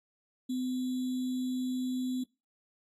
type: tone with sample-and-hold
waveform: sine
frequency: 254.2 Hz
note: C4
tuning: 50 cents flat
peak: -30 dBFS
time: 0.49-2.24 s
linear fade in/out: 10 ms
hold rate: 3675 Hz
effects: noise-tail reverb RT60 0.3 s tail -25 dB re dry + AAC 48 kbps